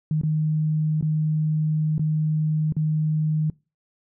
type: tone with dropouts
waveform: sine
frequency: 154.8 Hz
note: D#3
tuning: 9 cents flat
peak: -19 dBFS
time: 0.11-3.5 s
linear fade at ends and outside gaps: 2 ms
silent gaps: 0.214-0.234 / 1.011-1.025 / 1.981-1.994 / 2.724-2.766 s
effects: noise-tail reverb RT60 0.3 s tail -24 dB re dry